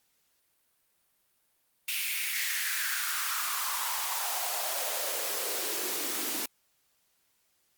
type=noise with high-pass filter sweep; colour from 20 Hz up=white; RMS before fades=-32 dBFS; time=1.88-6.46 s; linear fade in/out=5 ms; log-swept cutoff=2600 to 270 Hz; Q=3.9; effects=white hiss -72 dBFS RMS until 7.77 s + Opus 48 kbps